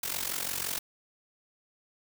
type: noise with amplitude modulation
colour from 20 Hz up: white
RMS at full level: -30 dBFS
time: 0.03-0.79 s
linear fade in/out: 5 ms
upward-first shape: sine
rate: 45.8 Hz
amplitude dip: 80%
effects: none